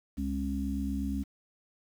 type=harmonic tone; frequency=68.3 Hz; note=C#2; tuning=25 cents flat; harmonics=1 / 3 / 4; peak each=-34 / -34 / -34 dBFS; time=0.17-1.24 s; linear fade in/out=20 ms; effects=9-bit